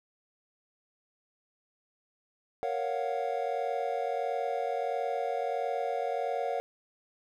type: chord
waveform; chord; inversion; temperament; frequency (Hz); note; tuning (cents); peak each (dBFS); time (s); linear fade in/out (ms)
triangle; Gb major seventh; first; equal; 466.2 / 554.4 / 698.5 / 740; Bb4 / Db5 / F5 / Gb5; 0 / 0 / 0 / 0; -33; 2.63-6.6; 0
effects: none